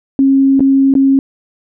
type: tone with dropouts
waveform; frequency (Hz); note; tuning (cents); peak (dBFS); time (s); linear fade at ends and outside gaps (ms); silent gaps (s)
sine; 271.1; C#4; -38; -6; 0.19-1.19; 1; 0.595-0.605 / 0.939-0.952
effects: none